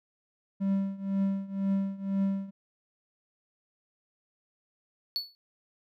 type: tone with tremolo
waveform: triangle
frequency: 195.4 Hz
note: G3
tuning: 5 cents flat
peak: -21 dBFS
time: 0.6-2.51 s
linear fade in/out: 20 ms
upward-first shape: triangle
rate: 2 Hz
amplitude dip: 90%
type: tone with exponential decay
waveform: triangle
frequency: 4435 Hz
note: C#8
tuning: in tune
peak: -24 dBFS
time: 5.16-5.35 s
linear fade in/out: 0 ms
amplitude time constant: 41 ms
effects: none